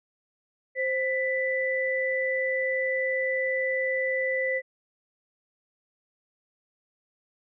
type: tone pair together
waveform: sine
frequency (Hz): 523.3 / 1984.3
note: C5 / B6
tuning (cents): 0 / +8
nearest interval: octave + major seventh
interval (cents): 2308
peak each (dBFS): -27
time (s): 0.75-4.62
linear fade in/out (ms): 50
effects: none